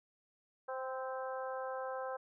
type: harmonic tone with a mistuned harmonic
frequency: 261.3 Hz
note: C4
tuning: 2 cents flat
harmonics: 2 / 3 / 4 / 5 / 6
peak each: -40 / -44 / -46 / -48 / -50 dBFS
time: 0.68-2.17 s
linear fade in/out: 10 ms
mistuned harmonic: 4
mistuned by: -17 cents
effects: none